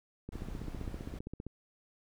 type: click train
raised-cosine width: 3 ms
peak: -28 dBFS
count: 19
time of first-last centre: 0.29-1.466 s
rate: 15.3 Hz
type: noise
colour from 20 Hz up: brown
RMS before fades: -43 dBFS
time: 0.32-1.19 s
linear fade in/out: 5 ms
effects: none

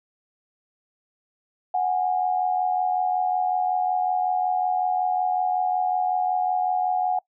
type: tone pair together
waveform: sine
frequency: 735 / 820.4 Hz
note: F#5 / G#5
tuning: -12 / -21 cents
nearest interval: major second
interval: 191 cents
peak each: -21 / -27 dBFS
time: 1.74-7.19 s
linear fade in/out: 5 ms
effects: noise-tail reverb RT60 0.1 s tail -23 dB re dry

